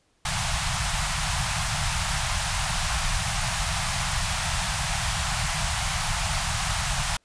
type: band-stop noise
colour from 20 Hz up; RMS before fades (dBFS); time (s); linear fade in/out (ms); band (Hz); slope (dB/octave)
pink; -26; 0.25-7.17; 5; 170 to 680; 48
effects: pink hiss -67 dBFS RMS until 7.24 s + resampled to 22050 Hz